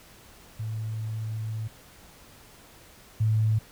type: tone pair in turn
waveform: sine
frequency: 110 / 109.3 Hz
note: A2 / A2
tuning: 0 / -11 cents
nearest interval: unison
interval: 11 cents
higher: first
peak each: -29 / -20 dBFS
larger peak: second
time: 0.59-1.68 / 3.2-3.59 s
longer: first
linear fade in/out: 10 ms
effects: pink hiss -52 dBFS RMS until 3.71 s